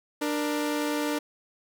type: tone pair together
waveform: sawtooth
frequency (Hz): 296.1 / 470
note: D4 / A#4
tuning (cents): +14 / +14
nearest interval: minor sixth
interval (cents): 800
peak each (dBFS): -23 / -29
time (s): 0.21-1.19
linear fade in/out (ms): 10
effects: none